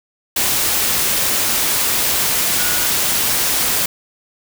sine tone in noise, 1455 Hz, F#6, 29 cents flat, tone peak -27 dBFS, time 2.58-2.86 s, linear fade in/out 5 ms, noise white, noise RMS -17 dBFS, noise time 0.36-3.86 s, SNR -13 dB, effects none

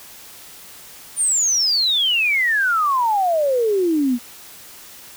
sine exponential sweep, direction down, 9397 to 233.1 Hz, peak -15 dBFS, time 1.16-4.19 s, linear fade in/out 50 ms, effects white hiss -41 dBFS RMS until 5.16 s

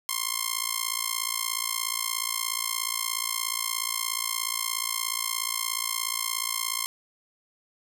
5% pulse tone with amplitude modulation, 1060 Hz, C6, 22 cents sharp, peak -11 dBFS, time 0.09-6.86 s, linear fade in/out 0 ms, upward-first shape sine, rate 56.9 Hz, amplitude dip 95%, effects none

